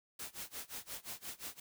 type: noise with tremolo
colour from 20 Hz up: white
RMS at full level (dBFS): -43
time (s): 0.19-1.6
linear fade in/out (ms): 5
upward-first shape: sine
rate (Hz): 5.7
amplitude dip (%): 95
effects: none